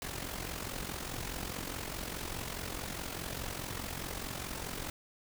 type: noise with amplitude modulation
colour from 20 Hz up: pink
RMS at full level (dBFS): -37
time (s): 0.02-4.9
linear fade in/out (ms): 0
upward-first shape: sine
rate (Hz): 44.8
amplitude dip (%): 65
effects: none